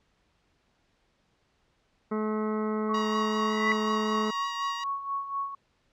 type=harmonic tone; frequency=215.1 Hz; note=A3; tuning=39 cents flat; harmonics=1 / 2 / 3 / 4 / 5 / 6 / 7 / 9 / 10; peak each=-29 / -31 / -42 / -43 / -39 / -39 / -51 / -49 / -55 dBFS; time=2.11-4.31 s; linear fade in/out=10 ms
type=tone with tremolo; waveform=sine; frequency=1108.7 Hz; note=C#6; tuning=in tune; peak=-27 dBFS; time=2.89-5.55 s; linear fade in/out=5 ms; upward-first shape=sine; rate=4.1 Hz; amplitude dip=65%
type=tone with vibrato; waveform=10% pulse; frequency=949 Hz; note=A#5; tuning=31 cents sharp; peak=-25 dBFS; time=2.94-4.84 s; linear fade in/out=5 ms; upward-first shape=sine; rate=5.4 Hz; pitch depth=11 cents each way
type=tone with exponential growth; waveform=sine; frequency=1978 Hz; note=B6; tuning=2 cents sharp; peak=-21 dBFS; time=3.35-3.72 s; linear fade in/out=1 ms; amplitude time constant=80 ms
effects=pink hiss -70 dBFS RMS until 5.92 s + low-pass 5000 Hz 12 dB/octave